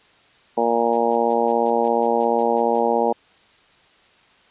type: harmonic tone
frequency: 117.1 Hz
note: A#2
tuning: 8 cents sharp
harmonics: 2 / 3 / 4 / 5 / 6 / 7 / 8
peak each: -26 / -27 / -21 / -24 / -26 / -22 / -27 dBFS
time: 0.57-3.13 s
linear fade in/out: 10 ms
type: noise bursts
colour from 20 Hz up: blue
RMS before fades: -39 dBFS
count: 11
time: 0.93-2.792 s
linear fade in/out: 0 ms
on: 42 ms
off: 140 ms
effects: white hiss -54 dBFS RMS until 4.5 s + resampled to 8000 Hz